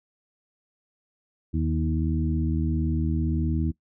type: harmonic tone with a mistuned harmonic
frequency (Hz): 79.6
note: D#2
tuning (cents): +40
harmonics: 1 / 2 / 3 / 4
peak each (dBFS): -25 / -28 / -30 / -31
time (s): 1.53-3.72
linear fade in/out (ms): 20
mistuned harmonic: 2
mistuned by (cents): -21
effects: noise-tail reverb RT60 0.1 s tail -20 dB re dry